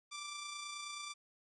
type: tone with amplitude modulation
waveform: 10% pulse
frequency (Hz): 1174.7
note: D6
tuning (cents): 0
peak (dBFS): -33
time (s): 0.11-1.14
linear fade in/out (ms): 20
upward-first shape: sine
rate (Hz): 29.3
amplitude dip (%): 35
effects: resampled to 24000 Hz